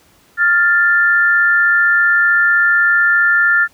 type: tone pair together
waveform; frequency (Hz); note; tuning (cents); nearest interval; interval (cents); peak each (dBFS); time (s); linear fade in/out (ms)
sine; 1401.7 / 1766; F6 / A6; +6 / +6; major third; 400; -12; 0.37-3.68; 50
effects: pink hiss -51 dBFS RMS until 3.73 s + high-pass 60 Hz 12 dB/octave